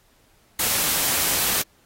white noise, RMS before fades -22 dBFS, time 0.59-1.62 s, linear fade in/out 5 ms, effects pink hiss -60 dBFS RMS until 1.85 s + AAC 48 kbps

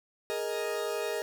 40% pulse chord, Ab suspended second, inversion none, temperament equal, 415.3 / 466.2 / 622.3 Hz, Ab4 / Bb4 / Eb5, 0 / 0 / 0 cents, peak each -34 / -34 / -35 dBFS, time 0.3-1.22 s, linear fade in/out 0 ms, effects none

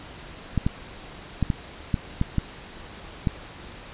clicks, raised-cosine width 5 ms, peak -9 dBFS, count 8, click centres 0.577 / 0.665 / 1.427 / 1.502 / 1.942 / 2.214 / 2.383 / 3.272 s, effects pink hiss -42 dBFS RMS until 3.93 s + resampled to 8000 Hz

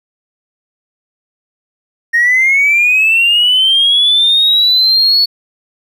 triangle linear sweep, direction up, 1844 to 4435 Hz, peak -4 dBFS, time 2.13-5.26 s, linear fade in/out 20 ms, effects tanh soft clip ceiling -4 dBFS

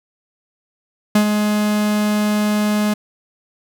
45% pulse tone with ADSR envelope, 210 Hz, G#3, 19 cents sharp, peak -9 dBFS, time 1.15-2.94 s, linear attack 5 ms, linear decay 87 ms, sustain -6 dB, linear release 8 ms, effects none

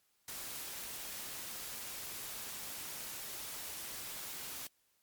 white noise, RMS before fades -44 dBFS, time 0.28-4.67 s, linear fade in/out 2 ms, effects white hiss -75 dBFS RMS until 5.02 s + MP3 96 kbps

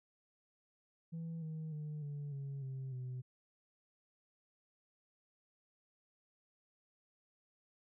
sine tone with pitch steps, 164.81 / 157.82 / 151.13 / 144.72 / 138.59 / 132.71 / 127.09 Hz, E3 / D#3 / D3 / D3 / C#3 / C3 / C3, 0 / +25 / +50 / -25 / 0 / +25 / -50 cents, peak -38 dBFS, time 1.12-3.22 s, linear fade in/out 20 ms, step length 300 ms, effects tanh soft clip ceiling -39 dBFS

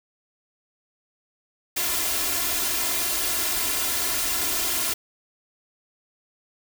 white noise with comb filter, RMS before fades -25 dBFS, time 1.76-4.94 s, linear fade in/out 10 ms, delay 2.9 ms, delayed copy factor +0.9, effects none

